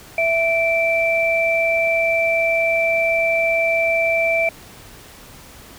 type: tone pair together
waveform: sine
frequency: 661 / 2336 Hz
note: E5 / D7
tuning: +5 / -10 cents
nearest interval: octave + minor seventh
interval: 2185 cents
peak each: -18 dBFS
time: 0.18-4.49 s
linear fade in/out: 2 ms
effects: pink hiss -42 dBFS RMS until 5.78 s